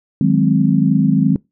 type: chord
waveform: sine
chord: Ab dominant seventh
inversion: second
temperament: equal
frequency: 155.56 / 185 / 207.7 / 261.6 Hz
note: Eb3 / Gb3 / Ab3 / C4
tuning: 0 / 0 / 0 / 0 cents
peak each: -16 dBFS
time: 0.21-1.36 s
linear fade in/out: 2 ms
effects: noise-tail reverb RT60 0.2 s tail -24 dB re dry